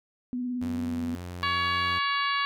sine tone with vibrato, 247.8 Hz, B3, 6 cents sharp, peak -28 dBFS, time 0.33-1.15 s, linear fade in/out 0 ms, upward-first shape sine, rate 18 Hz, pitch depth 30 cents each way
sawtooth tone with pitch glide, 90.8 to 88.78 Hz, F#2 to F2, -32 to +29 cents, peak -32 dBFS, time 0.61-1.99 s, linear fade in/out 10 ms, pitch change -39 cents, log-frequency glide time 0.76-0.96 s
harmonic tone, 563 Hz, C#5, 27 cents sharp, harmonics 2 / 3 / 4 / 5 / 6 / 7 / 8, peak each -27 / -31 / -33 / -35 / -37 / -38 / -39 dBFS, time 1.43-2.45 s, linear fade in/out 0 ms
effects none

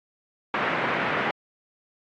white band-pass noise, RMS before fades -26 dBFS, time 0.54-1.31 s, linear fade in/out 2 ms, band 140 to 2100 Hz, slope 24 dB/octave, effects AAC 48 kbps

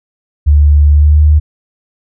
sine tone with pitch glide, 73.42 to 75.57 Hz, D2 to D#2, 0 to -50 cents, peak -3 dBFS, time 0.46-1.4 s, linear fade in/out 20 ms, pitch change +50 cents, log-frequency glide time 0.92-1.2 s, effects none

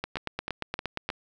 two click trains, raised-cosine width 0.3 ms, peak -16 / -14 dBFS, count 4 / 10, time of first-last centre 0.17-1.102 / 0.04-1.09 s, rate 3.22 / 8.57 Hz, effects none

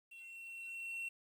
triangle tone with level ramp, 2718 Hz, F7, 48 cents flat, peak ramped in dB -50 to -37 dBFS, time 0.11-1.09 s, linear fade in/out 10 ms, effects 11-bit

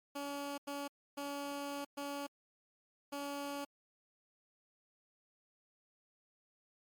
15% pulse tone bursts at uneven times, 283.8 Hz, C#4, 41 cents sharp, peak -33 dBFS, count 5, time 0.15-0.58 / 0.67-0.88 / 1.17-1.85 / 1.97-2.27 / 3.12-3.65 s, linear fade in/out 10 ms, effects MP3 96 kbps

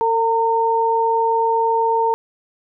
sine tone pair together, 452.5 / 914 Hz, A4 / A#5, +48 / -34 cents, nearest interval octave, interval 1218 cents, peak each -19 / -16 dBFS, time 0.01-2.14 s, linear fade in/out 0 ms, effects none

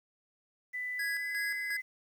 sine tone with pitch glide, 1993 to 2033 Hz, B6 to B6, +15 to +50 cents, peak -34 dBFS, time 0.73-1.82 s, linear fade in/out 20 ms, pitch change +35 cents, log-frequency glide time 1.12-1.41 s
square tone with tremolo, 1661.2 Hz, G#6, in tune, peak -34 dBFS, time 0.99-1.77 s, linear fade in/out 5 ms, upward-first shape square, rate 2.8 Hz, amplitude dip 60%
effects 10-bit

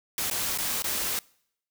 white noise with dropouts, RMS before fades -29 dBFS, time 0.18-1.19 s, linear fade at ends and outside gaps 1 ms, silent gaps 0.3-0.311 / 0.576-0.585 / 0.822-0.842 s, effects noise-tail reverb RT60 0.7 s tail -25 dB re dry

